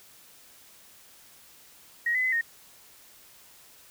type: tone with pitch steps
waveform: sine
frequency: 1889 / 2016 / 2031 / 1853 Hz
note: A#6 / B6 / B6 / A#6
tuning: +22 / +35 / +48 / -11 cents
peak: -23 dBFS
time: 2.06-2.412 s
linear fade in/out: 5 ms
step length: 88 ms
effects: white hiss -54 dBFS RMS until 3.9 s